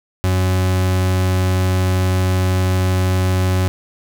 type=tone; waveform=40% pulse; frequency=92.7 Hz; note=F#2; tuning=4 cents sharp; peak=-13 dBFS; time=0.24-3.68 s; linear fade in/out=0 ms; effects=none